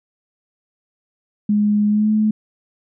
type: tone with pitch glide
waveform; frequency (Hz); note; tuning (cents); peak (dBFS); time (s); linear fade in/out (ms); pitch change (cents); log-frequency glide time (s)
sine; 208.4 to 214.8; G#3 to A3; +6 to -41; -13; 1.49-2.31; 5; +53; 1.88-2.1
effects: none